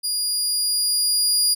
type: tone with level ramp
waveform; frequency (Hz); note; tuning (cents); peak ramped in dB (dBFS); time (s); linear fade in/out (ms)
25% pulse; 4851; D#8; -45; -17 to -11; 0.03-1.55; 20
effects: none